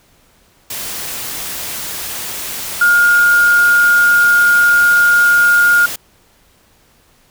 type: tone in noise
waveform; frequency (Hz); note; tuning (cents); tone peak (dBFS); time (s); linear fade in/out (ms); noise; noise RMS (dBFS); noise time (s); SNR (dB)
sine; 1421; F6; +30; -7; 2.81-5.86; 5; white; -24; 0.7-5.96; +14
effects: pink hiss -52 dBFS RMS until 7.3 s